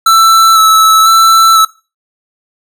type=tone with vibrato; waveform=square; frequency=1318.5 Hz; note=E6; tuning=in tune; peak=-4 dBFS; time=0.06-1.65 s; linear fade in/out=5 ms; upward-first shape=square; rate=1 Hz; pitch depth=16 cents each way; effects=noise-tail reverb RT60 0.3 s tail -19 dB re dry